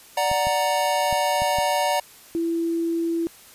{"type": "chord", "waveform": "square", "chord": "D augmented", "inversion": "none", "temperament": "equal", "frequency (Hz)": [587.3, 740, 932.3], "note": ["D5", "F#5", "A#5"], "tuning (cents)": [0, 0, 0], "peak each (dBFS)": -25, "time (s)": [0.17, 2], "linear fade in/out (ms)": 5}
{"type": "clicks", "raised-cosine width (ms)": 5, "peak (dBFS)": -21, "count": 5, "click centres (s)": [0.315, 0.47, 1.127, 1.42, 1.586]}
{"type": "tone", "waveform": "sine", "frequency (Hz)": 333.8, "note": "E4", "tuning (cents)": 22, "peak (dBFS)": -21, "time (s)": [2.35, 3.27], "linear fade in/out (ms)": 0}
{"effects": ["white hiss -48 dBFS RMS until 3.54 s", "resampled to 32000 Hz"]}